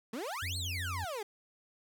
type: exponential two-way sweep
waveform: 30% pulse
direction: up then down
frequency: 207.7 to 4435 to 390.7 Hz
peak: -34 dBFS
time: 0.13-1.23 s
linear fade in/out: 5 ms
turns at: 0.57 s
type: tone with vibrato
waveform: triangle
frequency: 89.7 Hz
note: F2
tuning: 47 cents sharp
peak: -35 dBFS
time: 0.42-1.05 s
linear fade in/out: 10 ms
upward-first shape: sine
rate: 13 Hz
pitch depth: 40 cents each way
effects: none